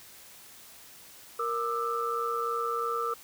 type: tone cluster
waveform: sine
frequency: 466.4 / 1195 / 1318 Hz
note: A#4 / D6 / E6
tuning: +1 / +30 / -1 cents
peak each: -33 / -32 / -32 dBFS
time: 1.39-3.14 s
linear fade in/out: 5 ms
effects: white hiss -51 dBFS RMS until 3.23 s